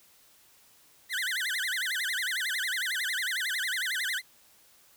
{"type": "tone with vibrato", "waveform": "30% pulse", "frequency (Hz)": 1760, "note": "A6", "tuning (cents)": 0, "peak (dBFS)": -26, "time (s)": [1.09, 4.22], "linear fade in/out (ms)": 50, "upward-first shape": "sine", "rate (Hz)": 11, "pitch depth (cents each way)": 300, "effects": ["white hiss -60 dBFS RMS until 4.96 s"]}